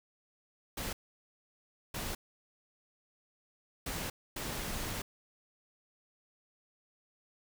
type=noise bursts at uneven times; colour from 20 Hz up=pink; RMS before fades=-38 dBFS; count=4; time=0.77-0.93 / 1.94-2.15 / 3.86-4.1 / 4.36-5.02 s; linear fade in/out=5 ms; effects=none